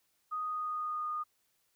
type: tone with pitch glide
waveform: sine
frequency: 1244.5 to 1226.7 Hz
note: D#6 to D#6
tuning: 0 to -25 cents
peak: -33 dBFS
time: 0.31-1.24 s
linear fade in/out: 20 ms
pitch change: -25 cents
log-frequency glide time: 0.43-1.09 s
effects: white hiss -75 dBFS RMS until 1.75 s